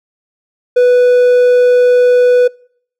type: tone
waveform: triangle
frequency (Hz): 493.9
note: B4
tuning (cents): 0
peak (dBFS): -3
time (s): 0.76-2.48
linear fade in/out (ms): 10
effects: noise-tail reverb RT60 0.6 s tail -26 dB re dry